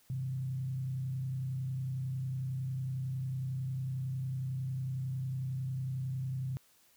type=tone with frequency modulation; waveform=sine; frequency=130.81 Hz; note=C3; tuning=in tune; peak=-33 dBFS; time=0.1-6.57 s; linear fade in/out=0 ms; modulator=31 Hz; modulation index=0.43; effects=white hiss -66 dBFS RMS until 6.96 s